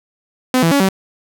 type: tone with pitch steps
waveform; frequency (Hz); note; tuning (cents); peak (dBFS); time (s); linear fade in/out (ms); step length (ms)
sawtooth; 255.3 / 165.8 / 281.6 / 191.4; C4 / E3 / C#4 / G3; -42 / +10 / +27 / -41; -7; 0.54-0.888; 2; 87
effects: none